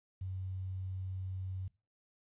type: tone with quantisation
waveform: sine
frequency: 93.8 Hz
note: F#2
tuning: 24 cents sharp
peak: -37 dBFS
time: 0.21-1.68 s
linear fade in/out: 5 ms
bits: 11
effects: noise-tail reverb RT60 0.3 s tail -21 dB re dry + resampled to 8000 Hz